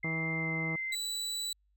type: tone with pitch glide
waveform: sine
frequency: 2093 to 2077 Hz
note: C7 to C7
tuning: 0 to -13 cents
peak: -33 dBFS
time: 0.03-0.95 s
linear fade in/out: 5 ms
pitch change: -13 cents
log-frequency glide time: 0.36-0.49 s
type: harmonic tone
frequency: 161.7 Hz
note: E3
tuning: 33 cents flat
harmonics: 1 / 2 / 3 / 4 / 5 / 6 / 7 / 8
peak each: -35 / -41 / -45 / -47 / -49 / -51 / -52 / -53 dBFS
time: 0.04-0.76 s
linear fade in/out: 5 ms
type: tone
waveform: 30% pulse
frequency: 3951 Hz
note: B7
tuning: in tune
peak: -31 dBFS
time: 0.92-1.53 s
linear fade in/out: 5 ms
effects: added 50 Hz sine -68 dBFS peak until 1.76 s